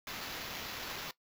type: noise with sample-and-hold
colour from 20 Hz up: white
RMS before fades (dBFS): -42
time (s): 0.07-1.11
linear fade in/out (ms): 2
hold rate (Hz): 8820
effects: noise-tail reverb RT60 0.1 s tail -18 dB re dry